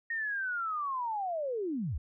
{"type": "linear sweep", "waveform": "sine", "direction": "down", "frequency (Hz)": [1864.7, 52], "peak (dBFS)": -31, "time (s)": [0.1, 1.98], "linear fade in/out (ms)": 5, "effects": []}